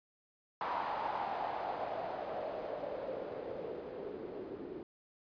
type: noise with low-pass filter sweep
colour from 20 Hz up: blue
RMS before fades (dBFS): -40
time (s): 0.61-4.83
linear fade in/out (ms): 2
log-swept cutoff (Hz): 960 to 350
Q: 4.3
effects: resampled to 11025 Hz